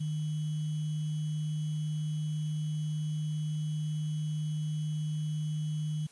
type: tone with sample-and-hold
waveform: sine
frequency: 153 Hz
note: D#3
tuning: 29 cents flat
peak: -30 dBFS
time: 0-6.07 s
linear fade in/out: 10 ms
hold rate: 3150 Hz
effects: white hiss -59 dBFS RMS until 6.11 s + resampled to 24000 Hz